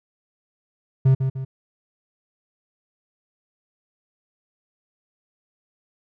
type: tone with echo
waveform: triangle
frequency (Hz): 132.2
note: C3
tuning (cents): +18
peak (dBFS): -10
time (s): 1.05-1.15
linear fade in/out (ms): 10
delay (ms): 150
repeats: 2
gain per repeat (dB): -7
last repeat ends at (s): 1.45
effects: none